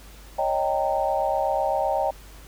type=chord; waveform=sine; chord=Eb dominant seventh; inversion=third; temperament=equal with one note detuned; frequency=554.4 / 622.3 / 784 / 918.4 Hz; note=Db5 / Eb5 / G5 / Bb5; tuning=0 / 0 / 0 / -26 cents; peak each=-27 / -26 / -25 / -29 dBFS; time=0.38-2.11 s; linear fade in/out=10 ms; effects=added 50 Hz sine -44 dBFS peak until 2.47 s + pink hiss -49 dBFS RMS until 2.47 s